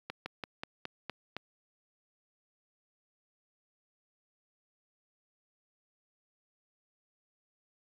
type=slowing click train; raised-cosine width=0.3 ms; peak=-21 dBFS; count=7; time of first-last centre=0.1-1.366 s; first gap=160 ms; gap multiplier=1.11; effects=high-pass 100 Hz 12 dB/octave + 10-bit